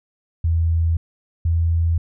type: tone pair in turn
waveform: sine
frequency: 82.6 / 83.27 Hz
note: E2 / E2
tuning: +4 / +18 cents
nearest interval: unison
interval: 14 cents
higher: second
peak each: -15 dBFS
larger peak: neither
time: 0.44-0.97 / 1.45-1.98 s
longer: neither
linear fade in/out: 5 ms
effects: none